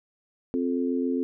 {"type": "chord", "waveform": "sine", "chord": "F major", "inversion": "second", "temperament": "just", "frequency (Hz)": [261.9, 349.2, 436.5], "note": ["C4", "F4", "A4"], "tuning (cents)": [2, 0, -14], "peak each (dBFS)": [-25, -31, -31], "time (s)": [0.54, 1.23], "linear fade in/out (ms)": 0, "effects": []}